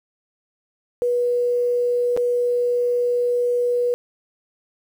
sine tone with dropouts, 486.4 Hz, B4, 26 cents flat, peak -17 dBFS, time 1.02-3.94 s, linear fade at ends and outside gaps 0 ms, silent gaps 2.165-2.174 s, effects 8-bit

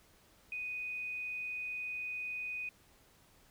sine tone, 2489 Hz, D#7, in tune, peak -37 dBFS, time 0.52-2.69 s, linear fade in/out 2 ms, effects pink hiss -65 dBFS RMS until 3.5 s

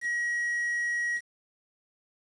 triangle tone with quantisation, 1905 Hz, A#6, 37 cents sharp, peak -25 dBFS, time 0.01-1.21 s, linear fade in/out 50 ms, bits 8, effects resampled to 22050 Hz

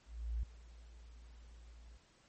sine tone with ADSR envelope, 57.1 Hz, A#1, 35 cents flat, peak -33 dBFS, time 0.05-1.98 s, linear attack 380 ms, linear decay 4 ms, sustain -20 dB, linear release 14 ms, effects pink hiss -68 dBFS RMS until 2.28 s + MP3 32 kbps

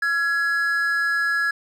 triangle tone pair together, 1364.6 / 1678 Hz, F6 / G#6, -41 / +17 cents, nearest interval major third, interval 358 cents, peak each -25 / -18 dBFS, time 0.02-1.51 s, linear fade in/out 5 ms, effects none

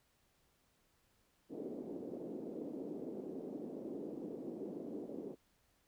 pink band-pass noise, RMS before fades -45 dBFS, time 1.49-5.36 s, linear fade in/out 50 ms, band 240 to 450 Hz, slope 24 dB/octave, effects pink hiss -75 dBFS RMS until 5.87 s

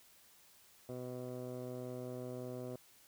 15% pulse tone with low-pass filter, 125.5 Hz, B2, 28 cents sharp, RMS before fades -44 dBFS, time 0.89-2.76 s, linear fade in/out 2 ms, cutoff 670 Hz, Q 2.3, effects white hiss -64 dBFS RMS until 3.07 s

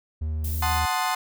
triangle tone, 77.78 Hz, D#2, in tune, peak -23 dBFS, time 0.21-0.86 s, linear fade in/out 10 ms
violet noise, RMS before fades -35 dBFS, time 0.44-0.79 s, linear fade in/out 5 ms
35% pulse chord, F# diminished seventh, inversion none, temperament equal, 740 / 880 / 1046.5 / 1244.5 Hz, F#5 / A5 / C6 / Eb6, 0 / 0 / 0 / 0 cents, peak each -26 / -27 / -26 / -30 dBFS, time 0.62-1.15 s, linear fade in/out 5 ms
effects none

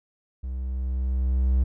triangle tone with level ramp, 64.1 Hz, C2, 35 cents flat, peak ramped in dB -27 to -15 dBFS, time 0.43-1.64 s, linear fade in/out 10 ms, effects none

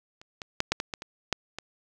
clicks, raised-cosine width 0.2 ms, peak -30 / -20 / -7 / -6 / -12 / -15 / -21 / -7 / -18 dBFS, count 9, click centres 0.215 / 0.418 / 0.604 / 0.72 / 0.801 / 0.938 / 1.021 / 1.327 / 1.586 s, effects none

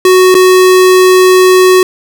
square tone with dropouts, 370 Hz, F#4, in tune, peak -3 dBFS, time 0.05-1.83 s, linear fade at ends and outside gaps 2 ms, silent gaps 0.344-0.35 s, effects none

